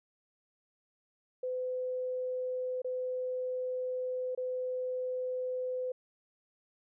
sine tone with dropouts, 507 Hz, B4, 45 cents sharp, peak -32 dBFS, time 1.43-5.92 s, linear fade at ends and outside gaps 5 ms, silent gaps 2.819-2.845 / 4.35-4.375 s, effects none

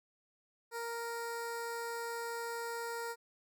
15% pulse tone with notch filter, 466.2 Hz, A#4, in tune, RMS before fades -40 dBFS, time 0.71-3.16 s, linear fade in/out 50 ms, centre 3000 Hz, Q 1.1, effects none

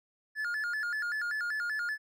triangle tone with vibrato, 1568 Hz, G6, in tune, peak -29 dBFS, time 0.35-1.98 s, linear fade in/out 50 ms, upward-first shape square, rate 5.2 Hz, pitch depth 170 cents each way, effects none

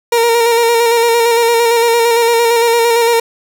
30% pulse tone with vibrato, 466.2 Hz, A#4, in tune, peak -6 dBFS, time 0.12-3.2 s, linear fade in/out 5 ms, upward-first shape square, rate 8.8 Hz, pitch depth 26 cents each way, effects none

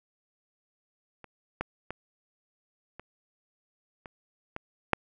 clicks, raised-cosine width 0.5 ms, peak -30 / -15 / -20 / -27 / -27 / -20 / -6 dBFS, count 7, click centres 1.243 / 1.61 / 1.906 / 2.996 / 4.058 / 4.564 / 4.933 s, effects none

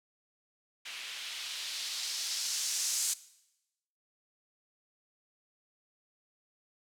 violet noise with low-pass filter sweep, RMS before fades -36 dBFS, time 0.85-3.14 s, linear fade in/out 10 ms, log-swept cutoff 2600 to 7300 Hz, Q 1.6, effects noise-tail reverb RT60 0.9 s tail -18 dB re dry

